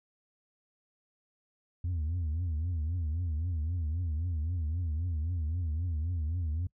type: tone with vibrato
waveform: sine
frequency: 82.41 Hz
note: E2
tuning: in tune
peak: -27 dBFS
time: 1.84-6.67 s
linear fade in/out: 5 ms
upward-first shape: triangle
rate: 3.8 Hz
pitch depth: 190 cents each way
effects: noise-tail reverb RT60 0.1 s tail -24 dB re dry + tanh soft clip ceiling -28 dBFS